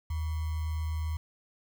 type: tone with sample-and-hold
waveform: sine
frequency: 78.9 Hz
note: D#2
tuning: 25 cents sharp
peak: -29 dBFS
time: 0.1-1.17 s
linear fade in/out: 5 ms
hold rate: 1050 Hz
effects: none

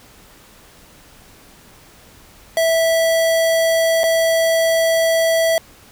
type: tone with dropouts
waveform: square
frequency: 656 Hz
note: E5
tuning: 9 cents flat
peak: -14 dBFS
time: 2.57-5.58 s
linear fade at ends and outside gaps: 1 ms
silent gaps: 4.034-4.039 s
effects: pink hiss -46 dBFS RMS until 5.91 s

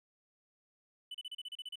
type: tone bursts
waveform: triangle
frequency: 2993 Hz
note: F#7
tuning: 19 cents sharp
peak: -39 dBFS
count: 10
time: 1.11-1.757 s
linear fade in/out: 5 ms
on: 35 ms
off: 33 ms
effects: none

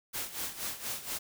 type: noise with tremolo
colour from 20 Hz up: white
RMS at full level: -35 dBFS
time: 0.13-1.19 s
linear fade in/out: 20 ms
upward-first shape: sine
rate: 4.2 Hz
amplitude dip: 75%
effects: none

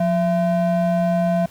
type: ring-modulated tone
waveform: triangle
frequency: 424.7 Hz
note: G#4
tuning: 39 cents sharp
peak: -11 dBFS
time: 0-1.46 s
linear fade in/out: 5 ms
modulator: 247 Hz
effects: pink hiss -48 dBFS RMS until 1.5 s

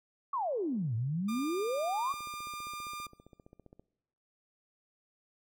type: exponential two-way sweep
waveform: sine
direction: down then up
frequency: 1166 to 107.5 to 1166 Hz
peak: -30 dBFS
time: 0.33-2.13 s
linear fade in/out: 5 ms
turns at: 0.95 s
type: tone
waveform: sawtooth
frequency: 1200 Hz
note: D6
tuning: 37 cents sharp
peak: -36 dBFS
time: 1.28-3.07 s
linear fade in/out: 10 ms
type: click train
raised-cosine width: 2 ms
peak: -40 dBFS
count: 26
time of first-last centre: 2.14-3.796 s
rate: 15.1 Hz
effects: noise-tail reverb RT60 1.0 s tail -22 dB re dry

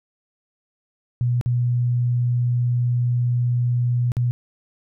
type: tone with dropouts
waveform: sine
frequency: 121.9 Hz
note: B2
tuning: 22 cents flat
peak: -17 dBFS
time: 1.21-4.31 s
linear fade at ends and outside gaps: 0 ms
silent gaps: 1.412-1.46 / 4.119-4.168 s
effects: none

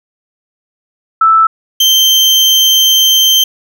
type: tone pair in turn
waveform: sine / 35% pulse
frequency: 1318.5 / 3128 Hz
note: E6 / G7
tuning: 0 / -4 cents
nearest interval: octave + minor third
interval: 1496 cents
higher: second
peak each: -4 dBFS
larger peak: neither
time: 1.21-1.47 / 1.8-3.44 s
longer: second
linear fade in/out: 5 ms
effects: none

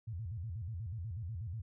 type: tone with vibrato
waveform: sine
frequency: 98 Hz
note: G2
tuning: in tune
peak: -38 dBFS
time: 0.07-1.62 s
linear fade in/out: 10 ms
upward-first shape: square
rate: 8.2 Hz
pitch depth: 250 cents each way
effects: none

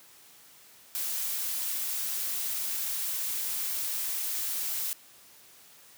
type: noise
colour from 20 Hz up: blue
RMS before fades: -32 dBFS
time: 0.95-4.93 s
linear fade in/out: 0 ms
effects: white hiss -55 dBFS RMS until 5.97 s + high-pass 80 Hz 12 dB/octave

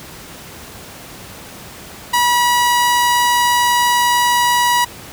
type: tone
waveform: sawtooth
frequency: 969 Hz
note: B5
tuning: 33 cents flat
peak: -8 dBFS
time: 2.13-4.85 s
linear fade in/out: 10 ms
effects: pink hiss -35 dBFS RMS until 5.12 s + high-pass 60 Hz 12 dB/octave

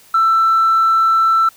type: tone with tanh clipping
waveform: triangle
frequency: 1332 Hz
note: E6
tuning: 18 cents sharp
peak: -10 dBFS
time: 0.14-1.49 s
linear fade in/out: 5 ms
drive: 5 dB
effects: white hiss -47 dBFS RMS until 1.56 s

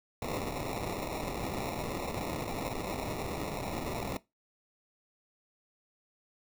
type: noise with sample-and-hold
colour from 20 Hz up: violet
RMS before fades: -36 dBFS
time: 0.22-4.17 s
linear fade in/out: 2 ms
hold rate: 1575 Hz
effects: noise-tail reverb RT60 0.2 s tail -19 dB re dry

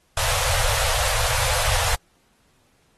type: band-stop noise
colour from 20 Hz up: pink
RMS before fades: -22 dBFS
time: 0.17-1.95 s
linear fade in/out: 2 ms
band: 120 to 480 Hz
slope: 96 dB/octave
effects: pink hiss -63 dBFS RMS until 2.97 s + AAC 32 kbps

